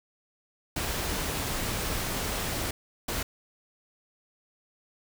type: noise bursts at uneven times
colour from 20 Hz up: pink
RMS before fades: -31 dBFS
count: 2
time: 0.76-2.71 / 3.08-3.23 s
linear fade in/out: 5 ms
effects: none